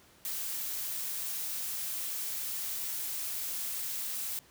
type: noise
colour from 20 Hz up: blue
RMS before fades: -36 dBFS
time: 0.25-4.39 s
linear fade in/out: 0 ms
effects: pink hiss -60 dBFS RMS until 4.5 s + high-pass 60 Hz 12 dB/octave